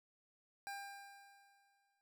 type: tone with exponential decay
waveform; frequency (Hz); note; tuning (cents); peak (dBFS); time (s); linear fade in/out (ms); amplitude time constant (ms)
25% pulse; 798; G5; +31; -39; 0.67-2.01; 0; 290
effects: noise-tail reverb RT60 0.2 s tail -24 dB re dry